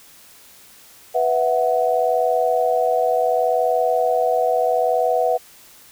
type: chord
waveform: sine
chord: B suspended fourth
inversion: none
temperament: equal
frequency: 493.9 / 659.3 / 740 Hz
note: B4 / E5 / F#5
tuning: 0 / 0 / 0 cents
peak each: -20 dBFS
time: 1.14-5.38 s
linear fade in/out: 20 ms
effects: white hiss -47 dBFS RMS until 5.91 s